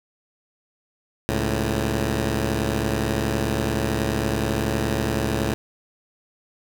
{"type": "tone pair together", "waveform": "10% pulse", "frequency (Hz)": [69.3, 110], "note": ["C#2", "A2"], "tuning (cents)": [0, 0], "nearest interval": "minor sixth", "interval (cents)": 800, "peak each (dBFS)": -16, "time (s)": [1.29, 5.54], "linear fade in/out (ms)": 0, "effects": []}